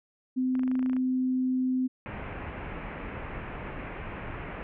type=tone; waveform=sine; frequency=256.6 Hz; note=C4; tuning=34 cents flat; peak=-24 dBFS; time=0.36-1.88 s; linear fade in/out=20 ms
type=clicks; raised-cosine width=0.5 ms; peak=-28 dBFS; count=12; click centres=0.553 / 0.594 / 0.634 / 0.678 / 0.715 / 0.754 / 0.793 / 0.828 / 0.861 / 0.897 / 0.932 / 0.966 s
type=low-pass noise; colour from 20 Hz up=pink; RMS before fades=-38 dBFS; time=2.06-4.63 s; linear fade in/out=0 ms; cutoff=2600 Hz; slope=48 dB/octave
effects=none